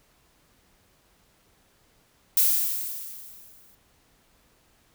violet noise with exponential decay, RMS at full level -18 dBFS, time 2.37-3.75 s, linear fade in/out 2 ms, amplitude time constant 300 ms, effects pink hiss -63 dBFS RMS until 4.94 s

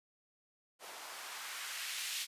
blue noise with band-pass filter sweep, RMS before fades -43 dBFS, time 0.79-2.27 s, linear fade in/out 50 ms, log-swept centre 610 to 3100 Hz, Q 1.1, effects resampled to 32000 Hz

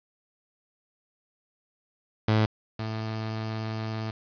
sawtooth tone pair in turn, 108.8 / 110.32 Hz, A2 / A2, -19 / +5 cents, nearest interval unison, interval 24 cents, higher second, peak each -16 / -26 dBFS, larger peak first, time 2.28-2.46 / 2.79-4.11 s, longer second, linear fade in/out 5 ms, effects resampled to 11025 Hz + 7-bit

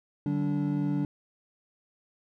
triangle tone cluster, 148.3 / 191.2 / 289 Hz, D3 / G3 / D4, +17 / -43 / -28 cents, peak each -28 / -30 / -27 dBFS, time 0.26-1.05 s, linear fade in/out 2 ms, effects none

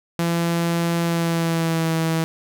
sawtooth tone with pitch glide, 169.2 to 162.59 Hz, E3 to E3, +45 to -24 cents, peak -15 dBFS, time 0.19-2.24 s, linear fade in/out 0 ms, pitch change -69 cents, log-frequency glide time 1.02-1.92 s, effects none

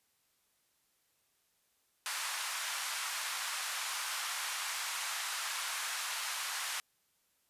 pink band-pass noise, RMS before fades -38 dBFS, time 2.06-6.8 s, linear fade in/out 0 ms, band 980 to 12000 Hz, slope 24 dB/octave, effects white hiss -75 dBFS RMS until 7.49 s + resampled to 32000 Hz

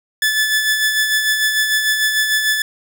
sawtooth tone with tremolo, 1735 Hz, A6, 25 cents flat, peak -9 dBFS, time 0.22-2.62 s, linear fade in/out 2 ms, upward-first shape sine, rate 6.7 Hz, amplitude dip 45%, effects none

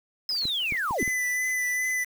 sine linear sweep, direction down, 5160 to 193 Hz, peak -25 dBFS, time 0.29-1.03 s, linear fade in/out 2 ms
clicks, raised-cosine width 3 ms, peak -23 dBFS, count 5, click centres 0.454 / 0.723 / 0.909 / 1.028 / 1.078 s
square tone with vibrato, 2000 Hz, B6, 21 cents sharp, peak -26 dBFS, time 0.98-2.05 s, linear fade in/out 20 ms, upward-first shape triangle, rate 2.5 Hz, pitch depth 22 cents each way
effects 7-bit

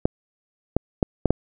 clicks, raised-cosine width 2 ms, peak -4 dBFS, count 5, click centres 0.055 / 0.766 / 1.028 / 1.257 / 1.306 s, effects none

